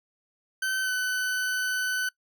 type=tone with pitch glide; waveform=40% pulse; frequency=1535 to 1506 Hz; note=G6 to F#6; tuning=-37 to +30 cents; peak=-25 dBFS; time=0.62-2.09 s; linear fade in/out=5 ms; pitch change=-33 cents; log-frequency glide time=0.82-0.91 s; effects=noise-tail reverb RT60 0.1 s tail -23 dB re dry